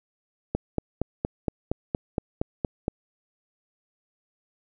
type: click train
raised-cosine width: 2 ms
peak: -11 dBFS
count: 11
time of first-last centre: 0.55-2.881 s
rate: 4.29 Hz
effects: none